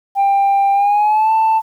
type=tone with pitch glide; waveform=sine; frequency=793 to 885 Hz; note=G5 to A5; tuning=+20 to +10 cents; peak=-8 dBFS; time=0.15-1.62 s; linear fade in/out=50 ms; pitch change=+190 cents; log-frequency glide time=0.73-1.32 s; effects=tanh soft clip ceiling -9 dBFS + 8-bit